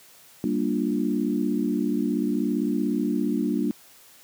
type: chord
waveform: sine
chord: G minor seventh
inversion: none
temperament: equal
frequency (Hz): 196 / 233.1 / 293.7 / 349.2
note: G3 / Bb3 / D4 / F4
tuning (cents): 0 / 0 / 0 / 0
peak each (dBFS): -28 / -26 / -26 / -31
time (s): 0.44-3.71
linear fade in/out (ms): 0
effects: white hiss -52 dBFS RMS until 4.23 s + high-pass 100 Hz 12 dB/octave